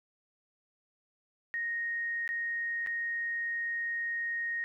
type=tone with dropouts; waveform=sine; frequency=1864.7 Hz; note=A#6; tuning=in tune; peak=-31 dBFS; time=1.54-4.64 s; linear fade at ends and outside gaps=0 ms; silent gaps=2.277-2.29 / 2.863-2.871 s; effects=12-bit

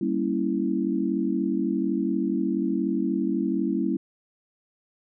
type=chord; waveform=sine; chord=G diminished seventh; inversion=none; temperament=equal; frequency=196 / 233.1 / 277.2 / 329.6 Hz; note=G3 / Bb3 / Db4 / Fb4; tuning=0 / 0 / 0 / 0 cents; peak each=-28 / -29 / -28 / -27 dBFS; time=0.01-3.97 s; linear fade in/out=5 ms; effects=none

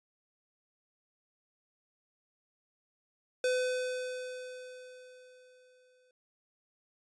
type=tone with exponential decay; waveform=square; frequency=505 Hz; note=B4; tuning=39 cents sharp; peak=-27 dBFS; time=3.44-6.11 s; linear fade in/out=2 ms; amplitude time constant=580 ms; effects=resampled to 22050 Hz

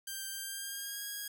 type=tone with pitch glide; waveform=5% pulse; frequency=1576 to 1641 Hz; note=G6 to G#6; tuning=+9 to -21 cents; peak=-28 dBFS; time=0.07-1.28 s; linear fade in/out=5 ms; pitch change=+70 cents; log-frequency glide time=0.36-1.04 s; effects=none

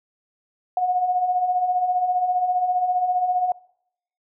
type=beating tone pair; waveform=sine; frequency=714 / 729 Hz; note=F5 / F#5; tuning=+38 / -26 cents; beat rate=15 Hz; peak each=-28 / -19 dBFS; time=0.77-3.52 s; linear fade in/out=2 ms; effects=noise-tail reverb RT60 0.7 s tail -22 dB re dry

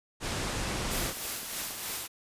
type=low-pass noise; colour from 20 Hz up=pink; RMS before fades=-33 dBFS; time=0.2-1.14 s; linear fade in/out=50 ms; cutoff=9600 Hz; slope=24 dB/octave
type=clicks; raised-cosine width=1 ms; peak=-31 dBFS; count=8; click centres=0.837 / 1.077 / 1.171 / 1.253 / 1.431 / 1.616 / 1.708 / 1.907 s
type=noise with tremolo; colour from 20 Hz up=white; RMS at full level=-34 dBFS; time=0.9-2.08 s; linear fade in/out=20 ms; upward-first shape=sine; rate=3.2 Hz; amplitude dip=40%
effects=resampled to 32000 Hz

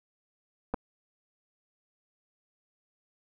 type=clicks; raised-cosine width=1 ms; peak=-17 dBFS; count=2; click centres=0.739 / 0.743 s; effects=none

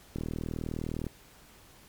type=click train; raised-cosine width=3 ms; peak=-21 dBFS; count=37; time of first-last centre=0.16-1.067 s; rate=39.7 Hz; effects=pink hiss -56 dBFS RMS until 1.88 s + MP3 96 kbps

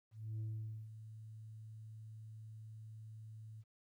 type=tone with ADSR envelope; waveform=sine; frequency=109.5 Hz; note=A2; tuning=8 cents flat; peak=-36 dBFS; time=0.11-3.64 s; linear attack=290 ms; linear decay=480 ms; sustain=-13 dB; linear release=39 ms; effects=tanh soft clip ceiling -38 dBFS + 13-bit

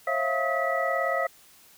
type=tone cluster; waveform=sine; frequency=540 / 656 / 694 / 1272 / 1955 Hz; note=C#5 / E5 / F5 / D#6 / B6; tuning=-45 / -9 / -11 / +38 / -18 cents; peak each=-30 dBFS; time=0.07-1.27 s; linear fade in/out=5 ms; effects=white hiss -55 dBFS RMS until 1.77 s

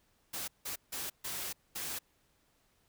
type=noise bursts at uneven times; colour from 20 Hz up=white; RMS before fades=-39 dBFS; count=5; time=0.33-0.48 / 0.65-0.76 / 0.92-1.1 / 1.24-1.53 / 1.75-1.99 s; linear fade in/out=10 ms; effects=pink hiss -72 dBFS RMS until 2.88 s

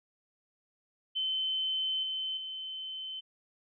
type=tone with level steps; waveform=sine; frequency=3067 Hz; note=G7; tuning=38 cents flat; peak=-29 / -32 / -37 dBFS; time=1.15-3.21 s; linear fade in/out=20 ms; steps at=2.03 / 2.37 s; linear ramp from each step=2 ms; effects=none

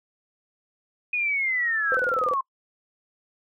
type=linear sweep; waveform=sine; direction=down; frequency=2489 to 1046.5 Hz; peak=-22 dBFS; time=1.13-2.41 s; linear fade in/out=5 ms
type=tone with exponential growth; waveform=sine; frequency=1330 Hz; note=E6; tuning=15 cents sharp; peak=-21 dBFS; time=1.46-1.97 s; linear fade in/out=5 ms; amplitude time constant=110 ms
type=tone bursts; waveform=sine; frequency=509 Hz; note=C5; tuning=48 cents flat; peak=-24 dBFS; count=9; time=1.92-2.336 s; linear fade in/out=0 ms; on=24 ms; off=25 ms
effects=noise-tail reverb RT60 0.1 s tail -26 dB re dry

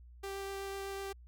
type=tone with vibrato; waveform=sawtooth; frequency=392.4 Hz; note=G4; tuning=2 cents sharp; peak=-35 dBFS; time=0.23-1.13 s; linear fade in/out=10 ms; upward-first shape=triangle; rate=8 Hz; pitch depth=8 cents each way; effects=added 60 Hz sine -52 dBFS peak until 1.27 s

